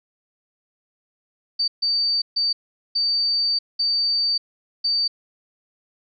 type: tone bursts at uneven times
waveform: sine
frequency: 4608 Hz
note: D8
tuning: 34 cents flat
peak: -18 dBFS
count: 6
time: 1.59-1.68 / 1.82-2.22 / 2.36-2.53 / 2.95-3.59 / 3.79-4.38 / 4.84-5.08 s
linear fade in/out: 10 ms
effects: none